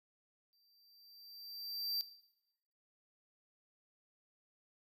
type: tone with exponential growth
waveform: square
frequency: 4690 Hz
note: D8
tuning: 3 cents flat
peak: -33 dBFS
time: 0.53-2.01 s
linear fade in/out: 0 ms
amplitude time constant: 320 ms
effects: noise-tail reverb RT60 0.9 s tail -18 dB re dry